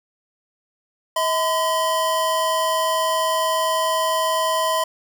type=tone pair together; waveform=square; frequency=640 / 1015.9 Hz; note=D#5 / B5; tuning=+49 / +49 cents; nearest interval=minor sixth; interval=800 cents; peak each=-23 / -21 dBFS; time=1.16-4.84 s; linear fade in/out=5 ms; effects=none